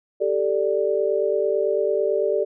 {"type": "chord", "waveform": "sine", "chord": "G suspended second", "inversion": "none", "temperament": "just", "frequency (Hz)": [392, 441, 588], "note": ["G4", "A4", "D5"], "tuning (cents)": [0, 4, 2], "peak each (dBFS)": -23, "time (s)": [0.2, 2.45], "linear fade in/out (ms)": 20, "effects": []}